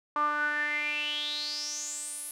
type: tone with band-pass filter sweep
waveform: sawtooth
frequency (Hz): 296.8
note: D4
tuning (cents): +18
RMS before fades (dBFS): -32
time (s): 0.16-2.31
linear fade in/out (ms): 0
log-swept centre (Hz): 1100 to 11000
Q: 9.1
effects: none